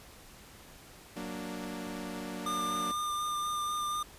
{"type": "chord", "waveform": "sawtooth", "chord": "Gb augmented", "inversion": "none", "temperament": "equal", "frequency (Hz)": [185, 233.1, 293.7], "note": ["Gb3", "Bb3", "D4"], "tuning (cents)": [0, 0, 0], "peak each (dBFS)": -38, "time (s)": [1.16, 2.92], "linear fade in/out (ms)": 10}
{"type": "tone with vibrato", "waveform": "square", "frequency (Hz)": 1204, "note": "D6", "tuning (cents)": 43, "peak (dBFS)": -32, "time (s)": [2.46, 4.03], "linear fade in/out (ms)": 5, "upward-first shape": "sine", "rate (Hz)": 4.1, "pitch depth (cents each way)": 13}
{"effects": ["pink hiss -53 dBFS RMS until 4.18 s", "resampled to 32000 Hz"]}